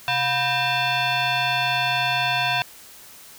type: tone with frequency modulation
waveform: sine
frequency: 980 Hz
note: B5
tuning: 14 cents flat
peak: -19 dBFS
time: 0.08-2.62 s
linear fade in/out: 0 ms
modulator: 848 Hz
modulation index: 3.4
effects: white hiss -45 dBFS RMS until 3.38 s